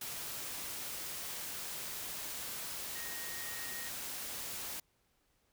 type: tone in noise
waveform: sine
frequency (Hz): 1870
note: A#6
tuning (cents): +5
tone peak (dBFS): -47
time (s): 2.95-3.89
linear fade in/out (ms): 5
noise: white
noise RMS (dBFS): -42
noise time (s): 0.01-4.8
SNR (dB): -8
effects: pink hiss -75 dBFS RMS until 5.52 s